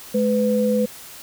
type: tone pair together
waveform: sine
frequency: 212.2 / 500.6 Hz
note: G#3 / B4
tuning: +38 / +23 cents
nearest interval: octave + minor third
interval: 1485 cents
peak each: -19 dBFS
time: 0.14-0.86 s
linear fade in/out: 10 ms
effects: white hiss -40 dBFS RMS until 1.22 s